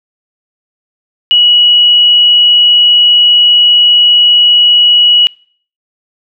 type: tone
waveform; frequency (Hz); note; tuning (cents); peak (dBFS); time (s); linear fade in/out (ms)
sine; 2925; F#7; -21; -3; 1.31-5.27; 0
effects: noise-tail reverb RT60 0.5 s tail -26 dB re dry